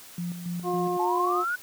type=tone with tremolo; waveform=sine; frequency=174.61 Hz; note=F3; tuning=in tune; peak=-28 dBFS; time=0.18-0.97 s; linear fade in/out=2 ms; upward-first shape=square; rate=3.6 Hz; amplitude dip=55%
type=harmonic tone; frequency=356.9 Hz; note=F4; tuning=38 cents sharp; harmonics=1 / 2 / 3; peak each=-27 / -30 / -32 dBFS; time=0.63-1.45 s; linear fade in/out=50 ms
type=exponential sweep; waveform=sine; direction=up; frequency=844 to 1500 Hz; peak=-25 dBFS; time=0.99-1.56 s; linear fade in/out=10 ms
effects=white hiss -47 dBFS RMS until 1.62 s + high-pass 100 Hz 12 dB/octave